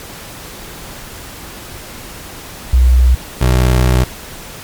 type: tone pair in turn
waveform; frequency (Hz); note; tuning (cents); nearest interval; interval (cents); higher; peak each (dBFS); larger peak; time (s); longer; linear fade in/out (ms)
sine / 25% pulse; 62.5 / 62.5; B1 / B1; +21 / +21; unison; 0; neither; -5; neither; 2.73-3.15 / 3.41-4.04; second; 5
effects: pink hiss -31 dBFS RMS until 4.63 s + MP3 96 kbps